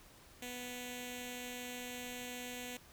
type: tone with notch filter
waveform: 5% pulse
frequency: 246.9 Hz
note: B3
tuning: in tune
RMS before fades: -45 dBFS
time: 0.42-2.77 s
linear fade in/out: 2 ms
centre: 1200 Hz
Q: 0.66
effects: pink hiss -60 dBFS RMS until 2.92 s